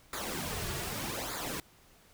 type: noise with flanger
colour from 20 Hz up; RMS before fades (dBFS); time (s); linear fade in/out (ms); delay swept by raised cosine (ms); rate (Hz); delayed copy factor
pink; -37; 0.13-1.6; 2; 0.34 to 3.94; 0.83; -0.7
effects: pink hiss -61 dBFS RMS until 2.13 s